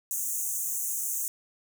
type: high-pass noise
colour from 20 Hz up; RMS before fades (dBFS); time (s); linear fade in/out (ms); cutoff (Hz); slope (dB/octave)
pink; -31; 0.11-1.28; 0; 6200; 96
effects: none